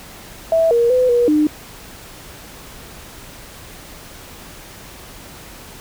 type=tone with pitch steps; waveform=sine; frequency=655 / 470.8 / 505 / 480.6 / 302.6 Hz; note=E5 / A#4 / B4 / B4 / D#4; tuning=-11 / +17 / +39 / -47 / -48 cents; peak=-11 dBFS; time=0.52-1.47 s; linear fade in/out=2 ms; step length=190 ms; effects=pink hiss -38 dBFS RMS until 5.8 s